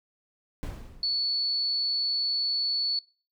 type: noise with exponential decay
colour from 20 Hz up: brown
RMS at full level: -31 dBFS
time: 0.63-1.32 s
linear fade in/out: 0 ms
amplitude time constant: 150 ms
type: tone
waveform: sine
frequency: 4435 Hz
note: C#8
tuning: in tune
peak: -24 dBFS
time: 1.03-2.99 s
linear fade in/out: 2 ms
effects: noise-tail reverb RT60 0.4 s tail -25 dB re dry

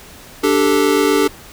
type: chord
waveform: square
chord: D suspended fourth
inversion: none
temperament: equal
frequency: 293.7 / 392 / 440 Hz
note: D4 / G4 / A4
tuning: 0 / 0 / 0 cents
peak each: -17 dBFS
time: 0.43-1.28 s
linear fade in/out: 10 ms
effects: pink hiss -39 dBFS RMS until 1.52 s

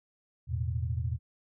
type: chord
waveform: sine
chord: E suspended fourth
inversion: none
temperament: equal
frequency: 82.41 / 110 / 123.47 Hz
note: E2 / A2 / B2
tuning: 0 / 0 / 0 cents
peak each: -32 / -34 / -34 dBFS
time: 0.47-1.19 s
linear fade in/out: 50 ms
effects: none

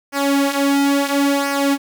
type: tone with flanger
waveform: sawtooth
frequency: 280 Hz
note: C#4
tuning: 18 cents sharp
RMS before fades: -17 dBFS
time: 0.12-1.78 s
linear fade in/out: 50 ms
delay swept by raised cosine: 0.26 to 5.36 ms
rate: 0.73 Hz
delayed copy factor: -0.7
effects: 8-bit

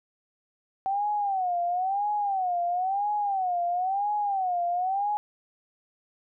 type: tone with vibrato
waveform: sine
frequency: 762 Hz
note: G5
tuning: 49 cents flat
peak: -24 dBFS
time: 0.86-5.17 s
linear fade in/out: 0 ms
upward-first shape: sine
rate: 0.99 Hz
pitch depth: 160 cents each way
effects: none

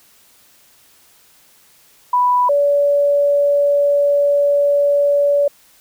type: tone pair in turn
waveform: sine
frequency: 987.8 / 572.6 Hz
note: B5 / D5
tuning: 0 / -44 cents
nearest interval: major sixth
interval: 944 cents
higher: first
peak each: -11 dBFS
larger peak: neither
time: 2.13-2.49 / 2.49-5.48 s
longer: second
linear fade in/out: 5 ms
effects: white hiss -51 dBFS RMS until 5.8 s

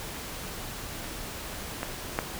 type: clicks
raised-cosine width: 0.5 ms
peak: -23 / -15 / -10 dBFS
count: 3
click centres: 1.043 / 1.831 / 2.189 s
effects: pink hiss -38 dBFS RMS until 2.39 s

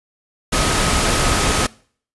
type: tone in noise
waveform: sine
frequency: 1268 Hz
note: D#6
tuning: 32 cents sharp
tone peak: -26 dBFS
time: 0.52-1.67 s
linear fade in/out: 10 ms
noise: pink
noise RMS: -17 dBFS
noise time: 0.52-1.67 s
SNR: -12 dB
effects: noise-tail reverb RT60 0.5 s tail -23 dB re dry + resampled to 24000 Hz

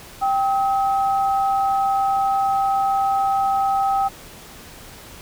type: tone pair together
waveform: sine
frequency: 784 / 1277.4 Hz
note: G5 / D#6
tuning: 0 / +45 cents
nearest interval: minor sixth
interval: 845 cents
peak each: -17 / -25 dBFS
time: 0.21-4.09 s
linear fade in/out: 20 ms
effects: pink hiss -41 dBFS RMS until 5.21 s

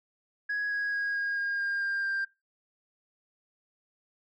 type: tone with pitch steps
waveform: sine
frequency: 1666 / 1654.5 / 1643.1 / 1631.7 / 1620.4 / 1609.2 / 1598.1 / 1587.1 Hz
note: G#6 / G#6 / G#6 / G#6 / G#6 / G6 / G6 / G6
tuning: +5 / -7 / -19 / -31 / -43 / +45 / +33 / +21 cents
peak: -26 dBFS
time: 0.49-2.25 s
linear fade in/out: 10 ms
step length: 220 ms
effects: noise-tail reverb RT60 0.2 s tail -18 dB re dry + tanh soft clip ceiling -26 dBFS

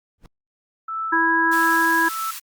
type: noise with exponential growth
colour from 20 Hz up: brown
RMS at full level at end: -35 dBFS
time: 0.18-0.26 s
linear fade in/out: 1 ms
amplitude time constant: 16 ms
type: tone with tremolo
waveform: sine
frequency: 1318.5 Hz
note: E6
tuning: in tune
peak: -23 dBFS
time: 0.88-2.31 s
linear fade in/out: 5 ms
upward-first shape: sine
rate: 1.6 Hz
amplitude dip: 80%
type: harmonic tone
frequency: 329.6 Hz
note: E4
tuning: in tune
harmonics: 1 / 3 / 5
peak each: -24 / -20 / -18 dBFS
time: 1.12-2.09 s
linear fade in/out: 10 ms
type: high-pass noise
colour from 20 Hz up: white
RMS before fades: -33 dBFS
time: 1.51-2.4 s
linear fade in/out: 20 ms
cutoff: 960 Hz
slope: 96 dB/octave
effects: Opus 48 kbps

